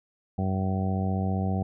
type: harmonic tone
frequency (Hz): 95.1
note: F#2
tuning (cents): +48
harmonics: 1 / 2 / 3 / 4 / 5 / 6 / 7 / 8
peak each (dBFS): -27 / -28 / -39 / -40 / -40 / -45 / -39 / -36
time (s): 0.38-1.63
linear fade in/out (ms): 5
effects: none